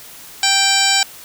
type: harmonic tone with a mistuned harmonic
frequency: 784 Hz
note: G5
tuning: in tune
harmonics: 1 / 2 / 3 / 4 / 5 / 6 / 7 / 9 / 10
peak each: -21 / -21 / -21 / -21 / -21 / -21 / -21 / -21 / -21 dBFS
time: 0.43-1.03 s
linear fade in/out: 2 ms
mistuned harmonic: 4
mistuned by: -20 cents
effects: white hiss -38 dBFS RMS until 1.24 s